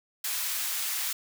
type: high-pass noise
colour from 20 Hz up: white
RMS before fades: -31 dBFS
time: 0.24-1.13 s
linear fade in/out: 5 ms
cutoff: 1200 Hz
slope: 12 dB/octave
effects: none